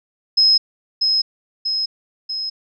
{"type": "tone with echo", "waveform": "sine", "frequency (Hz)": 5130, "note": "E8", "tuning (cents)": -48, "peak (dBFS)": -10, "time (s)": [0.37, 0.58], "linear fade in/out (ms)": 10, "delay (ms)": 640, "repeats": 3, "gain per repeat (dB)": -4, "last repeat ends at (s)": 2.5, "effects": []}